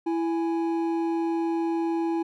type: tone pair together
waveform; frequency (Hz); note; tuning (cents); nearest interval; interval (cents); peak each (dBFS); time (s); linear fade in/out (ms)
triangle; 332.3 / 830; E4 / G#5; +14 / -1; octave + major third; 1585; -22 / -31; 0.06-2.23; 10
effects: none